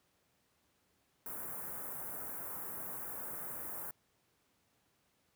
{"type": "band-stop noise", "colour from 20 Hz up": "white", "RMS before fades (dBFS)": -43, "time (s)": [1.26, 3.91], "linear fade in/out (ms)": 2, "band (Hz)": [1500, 11000], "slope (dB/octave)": 24, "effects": ["pink hiss -75 dBFS RMS until 5.35 s", "high-pass 80 Hz 12 dB/octave"]}